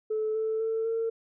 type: tone with pitch steps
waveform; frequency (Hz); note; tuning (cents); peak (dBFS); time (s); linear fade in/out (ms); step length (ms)
sine; 433.8 / 440.4 / 447 / 453.8; A4 / A4 / A4 / A#4; -25 / +2 / +27 / -47; -25; 0.1-1.1; 10; 250
effects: tanh soft clip ceiling -22 dBFS